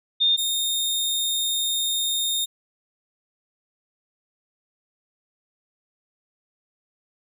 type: tone pair in turn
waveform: sine / sawtooth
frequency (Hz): 3641 / 3671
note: A#7 / A#7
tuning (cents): -41 / -27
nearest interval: unison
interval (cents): 14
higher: second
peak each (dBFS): -16 / -19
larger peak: first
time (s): 0.2-0.37 / 0.37-2.46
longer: second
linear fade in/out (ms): 20
effects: none